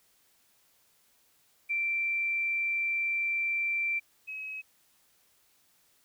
sine tone pair in turn, 2349 / 2555 Hz, D7 / D#7, 0 / +45 cents, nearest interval minor second, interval 145 cents, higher second, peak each -27 / -36 dBFS, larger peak first, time 1.69-4 / 4.27-4.62 s, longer first, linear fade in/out 20 ms, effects white hiss -67 dBFS RMS until 6.04 s

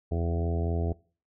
harmonic tone with a mistuned harmonic, 84.1 Hz, E2, 35 cents sharp, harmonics 1 / 2 / 3 / 4 / 5 / 6 / 7 / 8 / 9, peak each -27 / -35 / -39 / -38 / -36 / -45 / -45 / -40 / -47 dBFS, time 0.11-0.93 s, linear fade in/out 10 ms, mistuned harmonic 1, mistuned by -31 cents, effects noise-tail reverb RT60 0.4 s tail -22 dB re dry

